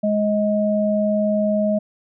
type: tone pair together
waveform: sine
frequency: 209.1 / 629 Hz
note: G#3 / D#5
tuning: +12 / +19 cents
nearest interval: octave + perfect fifth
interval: 1907 cents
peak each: -19 dBFS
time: 0.03-1.79 s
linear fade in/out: 10 ms
effects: none